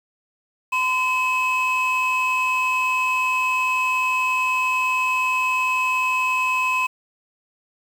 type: tone pair together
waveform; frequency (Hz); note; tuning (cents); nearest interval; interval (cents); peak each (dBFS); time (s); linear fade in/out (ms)
triangle; 1019.5 / 2569; C6 / E7; -45 / -45; octave + major third; 1600; -19; 0.72-6.87; 10
effects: tanh soft clip ceiling -10 dBFS + 7-bit